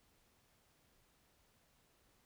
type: silence
effects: pink hiss -73 dBFS RMS until 2.25 s